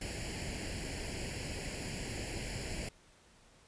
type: noise with comb filter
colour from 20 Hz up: pink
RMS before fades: -40 dBFS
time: 0.01-2.89 s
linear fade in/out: 5 ms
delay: 0.41 ms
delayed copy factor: +0.8
effects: pink hiss -63 dBFS RMS until 3.67 s + resampled to 22050 Hz